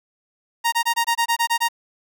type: tone bursts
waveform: sawtooth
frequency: 932.3 Hz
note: A#5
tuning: in tune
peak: -13 dBFS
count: 10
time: 0.64-1.687 s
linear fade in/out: 20 ms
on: 84 ms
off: 23 ms
effects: none